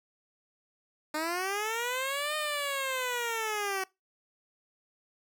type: linear two-way sweep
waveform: 10% pulse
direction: up then down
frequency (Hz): 300.5 to 614 to 375.5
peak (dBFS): -22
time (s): 1.14-3.84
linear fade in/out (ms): 5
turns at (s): 2.36
effects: noise-tail reverb RT60 0.2 s tail -22 dB re dry